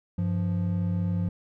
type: tone pair together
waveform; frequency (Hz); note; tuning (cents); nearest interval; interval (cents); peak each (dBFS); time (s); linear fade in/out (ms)
triangle; 97.93 / 174.5; G2 / F3; -1 / -1; minor seventh; 1000; -25; 0.18-1.29; 5
effects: none